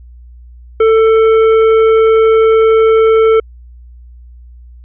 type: tone with tanh clipping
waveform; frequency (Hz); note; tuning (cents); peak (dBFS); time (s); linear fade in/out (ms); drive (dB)
triangle; 444.5; A4; +18; -7; 0.8-3.4; 5; 15
effects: added 60 Hz sine -33 dBFS peak until 4.84 s + resampled to 8000 Hz